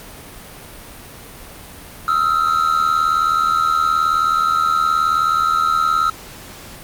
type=tone pair together; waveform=triangle; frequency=1276 / 1355 Hz; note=D#6 / E6; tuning=+43 / +47 cents; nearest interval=minor second; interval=104 cents; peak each=-15 dBFS; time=2.08-6.1 s; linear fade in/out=2 ms; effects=pink hiss -37 dBFS RMS until 6.83 s + Opus 48 kbps